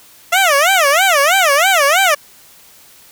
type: tone with vibrato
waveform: 15% pulse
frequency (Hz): 659.3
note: E5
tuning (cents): 0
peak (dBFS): -3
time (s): 0.32-2.15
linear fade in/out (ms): 10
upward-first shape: sine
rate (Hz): 3.1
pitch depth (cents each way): 300
effects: white hiss -44 dBFS RMS until 3.11 s